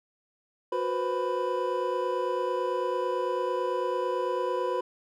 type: tone cluster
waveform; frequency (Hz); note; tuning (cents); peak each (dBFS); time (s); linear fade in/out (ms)
triangle; 365.1 / 489 / 518 / 994; F#4 / B4 / C5 / B5; -23 / -17 / -17 / +11; -30; 0.72-4.81; 5
effects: none